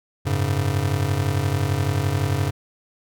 square chord, F# suspended second, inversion none, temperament just, 92.5 / 104.06 / 138.75 Hz, F#2 / G#2 / C#3, 0 / +4 / +2 cents, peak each -25 dBFS, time 0.25-2.51 s, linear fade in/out 20 ms, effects none

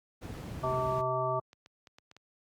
brown noise, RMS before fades -37 dBFS, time 0.21-1.02 s, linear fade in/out 20 ms
harmonic tone, 128.7 Hz, C3, 28 cents flat, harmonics 1 / 3 / 5 / 7 / 9, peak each -36 / -37 / -32 / -36 / -33 dBFS, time 0.63-1.4 s, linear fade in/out 10 ms
clicks, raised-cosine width 0.2 ms, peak -35 dBFS, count 6, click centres 1.531 / 1.661 / 1.872 / 1.985 / 2.114 / 2.166 s
effects high-pass 80 Hz 12 dB/octave + Opus 48 kbps

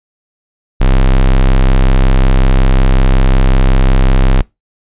square tone, 32.72 Hz, C1, 1 cent sharp, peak -6 dBFS, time 0.8-4.42 s, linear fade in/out 10 ms, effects noise-tail reverb RT60 0.2 s tail -23 dB re dry + resampled to 8000 Hz

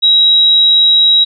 sine tone, 3846 Hz, B7, 47 cents flat, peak -5 dBFS, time 0.02-1.25 s, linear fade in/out 20 ms, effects none

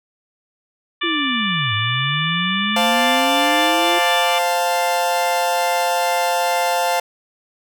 harmonic tone, 587.3 Hz, D5, in tune, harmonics 2 / 3 / 4 / 5 / 6, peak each -25 / -25 / -25 / -25 / -25 dBFS, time 1.01-4.39 s, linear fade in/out 10 ms
sine linear two-way sweep, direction down then up, 349.2 to 103.83 to 349.2 Hz, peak -22 dBFS, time 1.03-3.99 s, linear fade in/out 10 ms, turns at 1.74 s
40% pulse chord, F major, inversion second, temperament equal, 523.3 / 698.5 / 880 Hz, C5 / F5 / A5, 0 / 0 / 0 cents, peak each -22 / -19 / -20 dBFS, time 2.76-7 s, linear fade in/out 5 ms
effects none

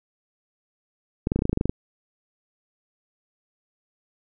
clicks, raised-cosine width 3 ms, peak -9 dBFS, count 12, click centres 1.271 / 1.319 / 1.36 / 1.391 / 1.421 / 1.454 / 1.495 / 1.53 / 1.574 / 1.611 / 1.656 / 1.695 s, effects none

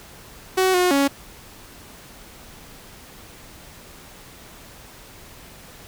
sawtooth tone with pitch steps, 374.9 / 360.7 / 278.7 Hz, F#4 / F#4 / C#4, +23 / -44 / +9 cents, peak -12 dBFS, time 0.57-1.08 s, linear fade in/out 10 ms, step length 170 ms, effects pink hiss -44 dBFS RMS until 5.87 s

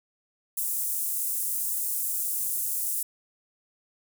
pink high-pass noise, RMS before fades -29 dBFS, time 0.57-3.03 s, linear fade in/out 5 ms, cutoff 9000 Hz, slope 24 dB/octave, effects none

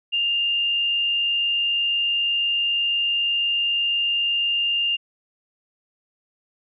sine tone with frequency modulation, 2806 Hz, F7, 8 cents sharp, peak -19 dBFS, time 0.12-4.97 s, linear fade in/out 20 ms, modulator 62 Hz, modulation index 0.5, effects none

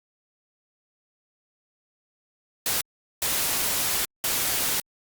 white noise bursts at uneven times, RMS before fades -25 dBFS, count 3, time 2.66-2.81 / 3.22-4.05 / 4.24-4.8 s, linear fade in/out 2 ms, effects Opus 48 kbps

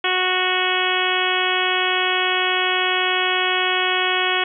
harmonic tone, 368.2 Hz, F#4, 8 cents flat, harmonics 1 / 2 / 3 / 4 / 5 / 6 / 7 / 8 / 9, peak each -26 / -26 / -26 / -26 / -26 / -26 / -26 / -26 / -26 dBFS, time 0.04-4.44 s, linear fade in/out 5 ms, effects none

